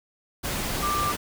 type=tone in noise; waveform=sine; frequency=1183 Hz; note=D6; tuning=12 cents sharp; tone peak=-24 dBFS; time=0.82-1.13 s; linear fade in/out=20 ms; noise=pink; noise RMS=-29 dBFS; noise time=0.43-1.17 s; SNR=+2 dB; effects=none